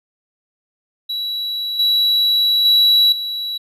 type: tone with level steps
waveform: triangle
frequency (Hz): 3915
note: B7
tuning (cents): -16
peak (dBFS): -19 / -11 / -8 / -20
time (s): 1.09-3.58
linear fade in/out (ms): 10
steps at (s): 1.79 / 2.65 / 3.12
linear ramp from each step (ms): 5
effects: resampled to 32000 Hz